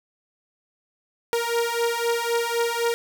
sawtooth beating tone pair, 466.2 / 470.1 Hz, A#4 / A#4, 0 / +15 cents, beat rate 3.9 Hz, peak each -21 dBFS, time 1.33-2.94 s, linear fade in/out 0 ms, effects none

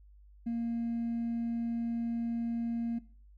triangle tone with hard clipping, 232.9 Hz, A#3, 1 cent flat, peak -30 dBFS, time 0.46-2.99 s, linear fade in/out 10 ms, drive 2 dB, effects noise-tail reverb RT60 0.4 s tail -18 dB re dry + added 50 Hz sine -54 dBFS peak until 3.37 s

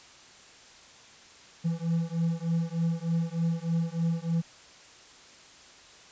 triangle beating tone pair, 164.81 / 168.11 Hz, E3 / E3, 0 / +34 cents, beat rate 3.3 Hz, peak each -27 dBFS, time 1.64-4.42 s, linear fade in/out 20 ms, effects white hiss -52 dBFS RMS until 6.11 s + resampled to 16000 Hz

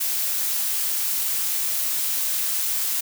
blue noise, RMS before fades -24 dBFS, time 0-3.01 s, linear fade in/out 10 ms, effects none

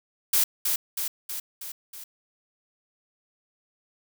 blue noise with echo, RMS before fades -21 dBFS, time 0.33-0.44 s, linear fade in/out 5 ms, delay 320 ms, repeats 5, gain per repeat -4 dB, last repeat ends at 2.04 s, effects none

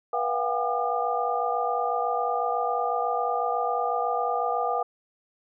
sine tone cluster, 485.5 / 689 / 737 / 803 / 1206 Hz, B4 / F5 / F#5 / G5 / D6, -30 / -24 / -7 / +41 / +46 cents, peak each -30 dBFS, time 0.13-4.83 s, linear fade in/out 5 ms, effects none

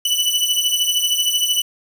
sawtooth beating tone pair, 2966 / 2979 Hz, F#7 / F#7, +4 / +11 cents, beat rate 13 Hz, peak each -16 dBFS, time 0.05-1.62 s, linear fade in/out 5 ms, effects 7-bit

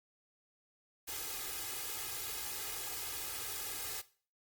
white noise with comb filter, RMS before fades -41 dBFS, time 1.07-4.02 s, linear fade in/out 20 ms, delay 2.4 ms, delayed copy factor +0.95, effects noise-tail reverb RT60 0.4 s tail -17 dB re dry + Opus 48 kbps

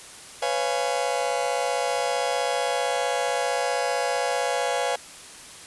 40% pulse chord, C# dominant seventh, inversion third, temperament just, 498.9 / 554.4 / 693 / 831.5 Hz, B4 / C#5 / E#5 / G#5, +17 / 0 / -14 / +2 cents, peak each -28 dBFS, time 0.42-4.96 s, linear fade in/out 5 ms, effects white hiss -43 dBFS RMS until 5.66 s + resampled to 24000 Hz

